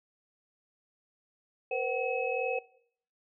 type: tone cluster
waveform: sine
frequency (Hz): 473.6 / 516 / 755 / 2569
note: A#4 / C5 / F#5 / E7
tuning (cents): +27 / -24 / +35 / -45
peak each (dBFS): -34 / -33 / -37 / -36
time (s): 1.71-2.59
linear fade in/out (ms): 5
effects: noise-tail reverb RT60 0.6 s tail -20 dB re dry